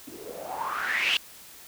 blue noise with low-pass filter sweep, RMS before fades -30 dBFS, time 0.07-1.17 s, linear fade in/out 0 ms, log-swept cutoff 290 to 3100 Hz, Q 6.7, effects white hiss -48 dBFS RMS until 1.67 s

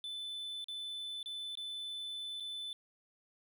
triangle tone with dropouts, 3511 Hz, A7, 4 cents flat, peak -38 dBFS, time 0.04-2.73 s, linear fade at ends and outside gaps 1 ms, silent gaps 0.643-0.684 / 1.229-1.259 / 1.553-1.573 / 2.4-2.405 s, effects none

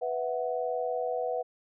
sine chord, B suspended fourth, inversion none, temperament equal, 493.9 / 659.3 / 740 Hz, B4 / E5 / F#5, 0 / 0 / 0 cents, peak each -31 / -34 / -34 dBFS, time 0.01-1.43 s, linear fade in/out 20 ms, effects none

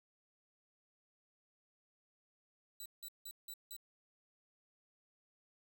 10% pulse tone bursts, 3951 Hz, B7, in tune, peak -38 dBFS, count 5, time 2.8-3.765 s, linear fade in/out 2 ms, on 57 ms, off 170 ms, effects none

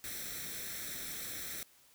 white noise with comb filter, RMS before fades -42 dBFS, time 0.04-1.63 s, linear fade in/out 0 ms, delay 0.52 ms, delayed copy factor +0.7, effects white hiss -64 dBFS RMS until 1.94 s

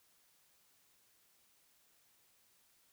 silence, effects white hiss -71 dBFS RMS until 2.92 s

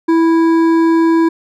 triangle tone with hard clipping, 329.1 Hz, E4, 3 cents flat, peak -10 dBFS, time 0.08-1.29 s, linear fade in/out 10 ms, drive 13 dB, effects none

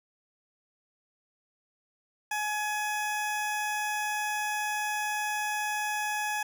20% pulse tone, 843 Hz, G#5, 26 cents sharp, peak -24 dBFS, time 2.31-6.43 s, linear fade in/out 5 ms, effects none

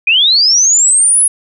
sine linear sweep, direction up, 2400 to 10548 Hz, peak -6 dBFS, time 0.07-1.28 s, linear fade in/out 5 ms, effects none

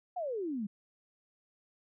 sine exponential sweep, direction down, 756 to 193.3 Hz, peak -33 dBFS, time 0.16-0.67 s, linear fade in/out 10 ms, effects none

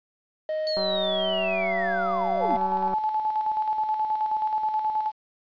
triangle tone with pitch glide, 622.3 to 690.5 Hz, D#5 to F5, 0 to -20 cents, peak -23 dBFS, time 0.49-2.57 s, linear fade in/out 2 ms, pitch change +180 cents, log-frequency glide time 1.01-1.87 s
sine linear sweep, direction down, 4450 to 191.3 Hz, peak -28 dBFS, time 0.67-2.56 s, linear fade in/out 0 ms
click train, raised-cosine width 1 ms, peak -20 dBFS, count 413, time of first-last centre 0.77-2.938 s, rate 190 Hz
sine tone with tremolo, 863 Hz, A5, 34 cents flat, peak -21 dBFS, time 2.4-5.12 s, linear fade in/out 50 ms, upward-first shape square, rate 9.4 Hz, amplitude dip 45%
effects resampled to 11025 Hz + 9-bit

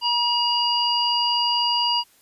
harmonic tone, 956 Hz, A#5, 43 cents sharp, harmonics 1 / 3 / 5, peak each -23 / -23 / -23 dBFS, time 0.01-2.04 s, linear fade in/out 50 ms, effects white hiss -57 dBFS RMS until 2.21 s + resampled to 32000 Hz

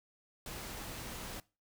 pink noise, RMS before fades -44 dBFS, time 0.46-1.4 s, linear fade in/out 2 ms, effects noise-tail reverb RT60 0.3 s tail -21 dB re dry

